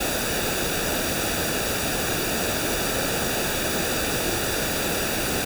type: noise with comb filter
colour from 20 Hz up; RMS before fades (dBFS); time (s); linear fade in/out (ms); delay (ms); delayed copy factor
pink; -25; 0-5.45; 10; 0.95; -0.6
effects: none